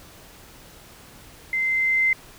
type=tone with level ramp; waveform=sine; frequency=2075 Hz; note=C7; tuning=15 cents flat; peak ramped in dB=-21 to -16 dBFS; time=1.53-2.13 s; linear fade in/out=2 ms; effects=pink hiss -47 dBFS RMS until 2.38 s